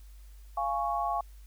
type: chord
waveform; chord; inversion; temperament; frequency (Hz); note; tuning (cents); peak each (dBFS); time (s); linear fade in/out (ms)
sine; Db major; first; just; 693 / 831.5 / 1108.7; F5 / Ab5 / Db6; -14 / +2 / 0; -32; 0.57-1.21; 5
effects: added 50 Hz sine -47 dBFS peak until 1.46 s + white hiss -64 dBFS RMS until 1.46 s